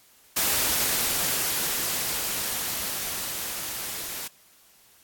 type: noise with level ramp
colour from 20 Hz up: white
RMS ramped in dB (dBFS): -23 to -34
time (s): 0.36-4.28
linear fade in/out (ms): 10
effects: white hiss -57 dBFS RMS until 5.03 s + AAC 64 kbps